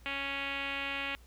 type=tone with low-pass filter; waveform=5% pulse; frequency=277.2 Hz; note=C#4; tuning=in tune; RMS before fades=-36 dBFS; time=0.06-1.15 s; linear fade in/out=0 ms; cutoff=2700 Hz; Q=3.1; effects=added 60 Hz sine -54 dBFS peak until 1.26 s + pink hiss -63 dBFS RMS until 1.26 s